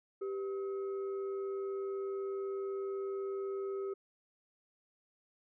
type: tone with frequency modulation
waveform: sine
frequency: 392 Hz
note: G4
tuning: in tune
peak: -35 dBFS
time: 0.21-3.94 s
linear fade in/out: 10 ms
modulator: 884 Hz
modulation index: 0.35
effects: none